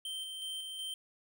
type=tone with tremolo; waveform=square; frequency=3123 Hz; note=G7; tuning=7 cents flat; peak=-38 dBFS; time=0.05-0.94 s; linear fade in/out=2 ms; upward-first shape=square; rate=2.7 Hz; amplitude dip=30%; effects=none